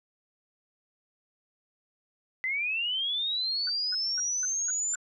sine linear sweep, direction up, 2000 to 7220 Hz, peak -27 dBFS, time 2.44-4.95 s, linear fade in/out 0 ms
sine tone bursts, 1480 Hz, F#6, in tune, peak -36 dBFS, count 6, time 3.67-4.958 s, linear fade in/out 2 ms, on 23 ms, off 230 ms
effects none

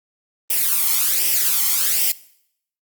blue noise with flanger, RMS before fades -18 dBFS, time 0.5-2.12 s, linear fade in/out 5 ms, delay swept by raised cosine 0.36 to 0.95 ms, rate 1.3 Hz, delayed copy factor +0.65, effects noise-tail reverb RT60 0.7 s tail -20 dB re dry + Opus 32 kbps

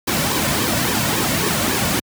pink noise with flanger, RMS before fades -19 dBFS, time 0.07-2 s, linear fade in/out 10 ms, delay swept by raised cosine 1.4 to 2.5 ms, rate 3.6 Hz, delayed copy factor -0.6, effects high-pass 80 Hz 12 dB/octave

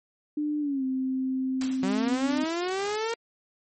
sine tone with pitch glide, 298.5 to 261.4 Hz, D4 to C4, +28 to -1 cents, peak -25 dBFS, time 0.37-2.44 s, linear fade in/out 5 ms, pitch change -229 cents, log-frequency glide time 0.6-0.84 s
white noise with exponential decay, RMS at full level -33 dBFS, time 1.61-2.07 s, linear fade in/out 2 ms, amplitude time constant 100 ms
sawtooth linear sweep, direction up, 184.1 to 466.2 Hz, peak -23 dBFS, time 1.83-3.14 s, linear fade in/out 2 ms
effects MP3 32 kbps

